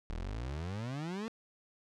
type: exponential sweep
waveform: 30% pulse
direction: up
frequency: 36.71 to 232.7 Hz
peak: -34 dBFS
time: 0.1-1.28 s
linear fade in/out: 0 ms
effects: low-pass 6000 Hz 12 dB/octave